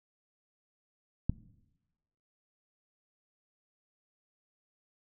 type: click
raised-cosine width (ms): 5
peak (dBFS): -15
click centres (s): 1.296
effects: noise-tail reverb RT60 1.0 s tail -19 dB re dry